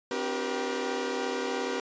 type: tone cluster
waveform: sawtooth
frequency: 260.7 / 297.8 / 357.5 / 389.5 / 478.6 Hz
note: C4 / D4 / F4 / G4 / A#4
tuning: -6 / +24 / +41 / -11 / +46 cents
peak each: -32 / -37 / -38 / -30 / -29 dBFS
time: 0.11-1.8 s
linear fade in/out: 2 ms
effects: resampled to 16000 Hz